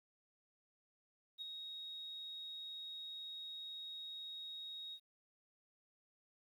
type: tone with ADSR envelope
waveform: sine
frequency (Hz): 3762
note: A#7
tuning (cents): +15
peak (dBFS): -40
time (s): 1.38-5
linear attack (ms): 38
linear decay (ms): 7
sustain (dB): -5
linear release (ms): 67
effects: tanh soft clip ceiling -38 dBFS + 12-bit